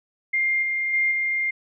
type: tone with level steps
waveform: sine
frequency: 2111 Hz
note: C7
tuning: 15 cents sharp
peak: -19 / -22 / -18 / -21 dBFS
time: 0.33-1.51 s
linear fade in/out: 10 ms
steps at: 0.62 / 0.93 / 1.11 s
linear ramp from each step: 10 ms
effects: none